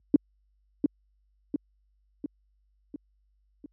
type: tone with echo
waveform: sine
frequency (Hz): 289.5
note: D4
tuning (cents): -25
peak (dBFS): -13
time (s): 0.14-0.16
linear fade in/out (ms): 2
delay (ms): 700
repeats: 5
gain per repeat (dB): -5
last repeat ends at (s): 3.66
effects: added 50 Hz sine -53 dBFS peak until 3.72 s + high-pass 100 Hz 12 dB/octave